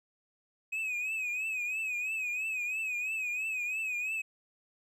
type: tone with vibrato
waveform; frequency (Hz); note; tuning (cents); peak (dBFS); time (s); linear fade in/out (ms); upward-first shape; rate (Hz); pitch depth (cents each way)
triangle; 2530; D#7; +28; -30; 0.72-4.22; 10; triangle; 3; 96
effects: none